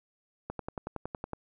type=click train; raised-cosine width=1 ms; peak=-21 dBFS; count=10; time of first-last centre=0.5-1.333 s; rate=10.8 Hz; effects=none